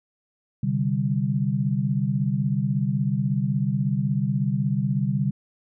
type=chord; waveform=sine; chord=C suspended second; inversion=none; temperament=just; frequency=130.81 / 147.16 / 196.22 Hz; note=C3 / D3 / G3; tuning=0 / +4 / +2 cents; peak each=-25 dBFS; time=0.63-5.31 s; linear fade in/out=5 ms; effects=none